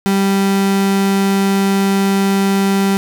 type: tone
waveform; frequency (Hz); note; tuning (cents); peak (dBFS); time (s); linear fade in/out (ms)
35% pulse; 196; G3; 0; -10; 0.06-2.97; 0
effects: none